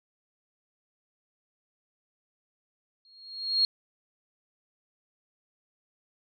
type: tone with exponential growth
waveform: sine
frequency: 4272 Hz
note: C8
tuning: 35 cents sharp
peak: -18 dBFS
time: 3.05-3.65 s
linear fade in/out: 1 ms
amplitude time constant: 130 ms
effects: none